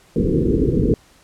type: low-pass noise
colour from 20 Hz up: white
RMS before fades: -17 dBFS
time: 0.16-0.94 s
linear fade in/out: 2 ms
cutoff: 470 Hz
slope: 96 dB/octave
effects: pink hiss -52 dBFS RMS until 1.23 s + low-pass 11000 Hz 12 dB/octave